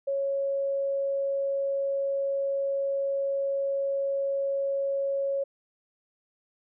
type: tone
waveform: sine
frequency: 552 Hz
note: C#5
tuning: 7 cents flat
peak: -25 dBFS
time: 0.07-5.44 s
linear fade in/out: 10 ms
effects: none